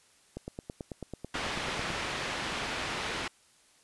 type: click train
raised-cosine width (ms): 2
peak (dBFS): -24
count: 15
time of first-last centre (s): 0.37-1.903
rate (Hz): 9.13
type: low-pass noise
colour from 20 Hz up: white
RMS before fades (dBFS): -35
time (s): 1.34-3.28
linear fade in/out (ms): 5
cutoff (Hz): 2800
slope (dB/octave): 12
effects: white hiss -63 dBFS RMS until 3.83 s + resampled to 24000 Hz